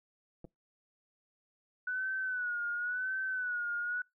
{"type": "clicks", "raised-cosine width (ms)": 2, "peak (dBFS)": -35, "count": 2, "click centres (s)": [0.444, 0.45]}
{"type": "tone with vibrato", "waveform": "sine", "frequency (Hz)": 1480, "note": "F#6", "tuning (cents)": 0, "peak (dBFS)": -32, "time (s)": [1.87, 4.02], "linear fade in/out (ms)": 5, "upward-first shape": "sine", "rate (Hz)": 0.94, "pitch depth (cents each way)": 71}
{"effects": ["noise-tail reverb RT60 0.2 s tail -25 dB re dry"]}